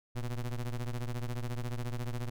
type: ring-modulated tone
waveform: square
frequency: 61.8 Hz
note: B1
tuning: 2 cents sharp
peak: -31 dBFS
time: 0.15-2.3 s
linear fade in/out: 10 ms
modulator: 54.7 Hz
effects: none